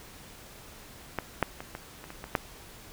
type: clicks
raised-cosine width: 0.5 ms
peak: -14 / -8 / -23 / -22 / -28 / -26 / -23 / -9 dBFS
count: 8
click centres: 1.187 / 1.427 / 1.605 / 1.751 / 2.041 / 2.104 / 2.241 / 2.352 s
effects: pink hiss -49 dBFS RMS until 2.92 s